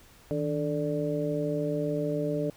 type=harmonic tone with a mistuned harmonic; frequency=146.83 Hz; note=D3; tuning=in tune; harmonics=1 / 2 / 3 / 4; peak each=-32 / -32 / -32 / -32 dBFS; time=0.31-2.5 s; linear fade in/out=0 ms; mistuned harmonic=1; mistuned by=+130 cents; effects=pink hiss -56 dBFS RMS until 2.56 s